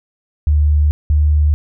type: tone pair in turn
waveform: sine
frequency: 74.5 / 74.84 Hz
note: D2 / D2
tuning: +25 / +33 cents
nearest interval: unison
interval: 8 cents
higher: second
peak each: -9 dBFS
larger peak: neither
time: 0.47-0.91 / 1.1-1.54 s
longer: neither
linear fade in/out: 0 ms
effects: none